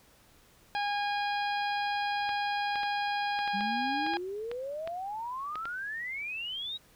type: harmonic tone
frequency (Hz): 818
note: G#5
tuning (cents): -26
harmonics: 1 / 2 / 3 / 4 / 5 / 6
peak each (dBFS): -30 / -36 / -40 / -42 / -44 / -46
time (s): 0.75-4.17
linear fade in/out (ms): 0
type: clicks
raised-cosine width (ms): 0.3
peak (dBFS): -24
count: 12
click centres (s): 2.292 / 2.757 / 2.833 / 3.39 / 3.477 / 3.608 / 4.065 / 4.137 / 4.515 / 4.875 / 5.556 / 5.655
type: exponential sweep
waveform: sine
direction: up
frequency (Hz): 191.6 to 3867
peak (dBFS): -34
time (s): 3.53-6.78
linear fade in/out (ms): 20
effects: pink hiss -61 dBFS RMS until 6.95 s